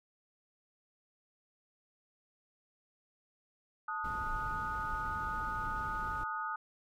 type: chord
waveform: sine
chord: D# diminished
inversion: second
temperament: equal with one note detuned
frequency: 880 / 1244.5 / 1460.4 Hz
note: A5 / D#6 / F#6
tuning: 0 / 0 / -23 cents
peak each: -41 / -37 / -41 dBFS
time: 3.88-6.56 s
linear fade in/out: 5 ms
type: noise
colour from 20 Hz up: brown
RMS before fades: -43 dBFS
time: 4.04-6.24 s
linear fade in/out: 5 ms
effects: none